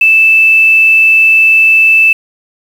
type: tone with quantisation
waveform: sine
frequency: 2637 Hz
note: E7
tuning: in tune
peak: -3 dBFS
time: 0.01-2.13 s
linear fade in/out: 5 ms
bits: 5
effects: none